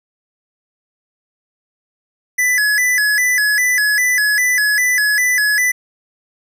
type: tone with vibrato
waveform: square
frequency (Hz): 1836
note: A#6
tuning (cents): -27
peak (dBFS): -13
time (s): 2.38-5.72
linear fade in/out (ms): 10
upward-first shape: square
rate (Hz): 2.5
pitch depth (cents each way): 140
effects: none